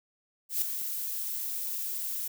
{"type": "noise with ADSR envelope", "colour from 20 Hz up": "violet", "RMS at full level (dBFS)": -26, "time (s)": [0.49, 2.28], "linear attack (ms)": 130, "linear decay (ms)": 4, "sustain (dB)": -8, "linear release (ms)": 6, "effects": []}